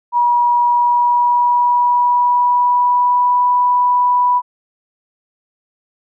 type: tone with pitch glide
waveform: sine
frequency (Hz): 963 to 984.9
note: B5 to B5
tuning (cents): -44 to -5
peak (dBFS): -10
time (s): 0.12-4.42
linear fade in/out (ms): 50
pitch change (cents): +39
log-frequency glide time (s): 0.61-3.47
effects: none